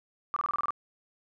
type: tone bursts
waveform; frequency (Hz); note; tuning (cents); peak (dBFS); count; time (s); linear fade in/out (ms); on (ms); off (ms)
sine; 1174.7; D6; 0; -26; 8; 0.34-0.706; 0; 23; 26
effects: none